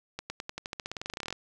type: accelerating click train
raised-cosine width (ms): 0.2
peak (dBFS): -18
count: 22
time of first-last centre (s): 0.19-1.326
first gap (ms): 110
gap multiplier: 0.92
effects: none